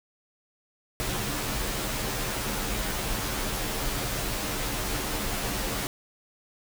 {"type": "noise with comb filter", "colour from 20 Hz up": "pink", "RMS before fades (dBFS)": -30, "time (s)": [1, 5.87], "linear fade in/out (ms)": 0, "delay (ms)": 12, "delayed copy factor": -0.95, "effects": []}